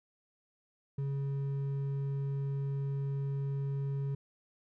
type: tone with hard clipping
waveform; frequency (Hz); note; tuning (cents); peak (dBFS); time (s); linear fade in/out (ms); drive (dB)
triangle; 138.59; C#3; 0; -33; 0.98-4.15; 5; 8
effects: none